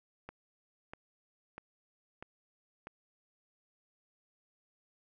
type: click train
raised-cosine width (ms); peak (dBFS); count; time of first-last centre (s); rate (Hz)
0.5; -29; 5; 0.29-2.871; 1.55
effects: none